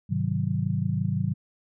sine chord, Ab dominant seventh, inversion none, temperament just, 103.83 / 129.78 / 155.74 / 186.89 Hz, Ab2 / C3 / Eb3 / Gb3, 0 / -14 / +2 / +18 cents, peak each -29 dBFS, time 0.09-1.34 s, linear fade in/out 20 ms, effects none

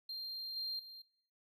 triangle tone with level steps, 4186 Hz, C8, in tune, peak -39 / -35 / -48 dBFS, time 0.09-1.02 s, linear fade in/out 5 ms, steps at 0.56 / 0.79 s, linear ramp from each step 5 ms, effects noise-tail reverb RT60 0.9 s tail -24 dB re dry + tanh soft clip ceiling -33 dBFS

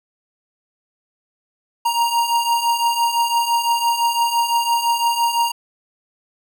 square beating tone pair, 932.3 / 938.2 Hz, A#5 / A#5, 0 / +11 cents, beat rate 5.9 Hz, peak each -23 / -18 dBFS, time 1.85-5.52 s, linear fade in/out 10 ms, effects none

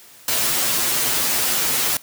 white noise with comb filter, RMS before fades -20 dBFS, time 0.28-1.97 s, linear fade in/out 2 ms, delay 10 ms, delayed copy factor -0.85, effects white hiss -46 dBFS RMS until 2.02 s + high-pass 80 Hz 12 dB/octave

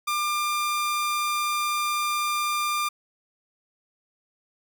sawtooth tone, 1196 Hz, D6, 31 cents sharp, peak -20 dBFS, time 0.07-2.89 s, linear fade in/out 10 ms, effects none

